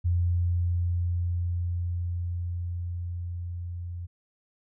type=tone with level ramp; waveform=sine; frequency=87.31 Hz; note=F2; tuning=in tune; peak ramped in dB=-21 to -33 dBFS; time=0.04-4.07 s; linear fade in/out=20 ms; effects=none